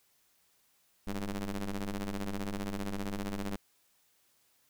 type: ring-modulated tone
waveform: sawtooth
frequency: 98.4 Hz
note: G2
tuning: 7 cents sharp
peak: -27 dBFS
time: 1.07-3.56 s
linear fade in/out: 0 ms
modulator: 106 Hz
effects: white hiss -70 dBFS RMS until 4.69 s